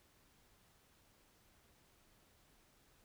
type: silence
effects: pink hiss -70 dBFS RMS until 3.04 s